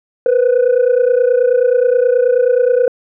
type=tone pair together; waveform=sine; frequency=480.6 / 510 Hz; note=B4 / C5; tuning=-47 / -44 cents; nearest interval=minor second; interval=103 cents; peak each=-10 dBFS; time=0.26-2.88 s; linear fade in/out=2 ms; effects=tanh soft clip ceiling -6 dBFS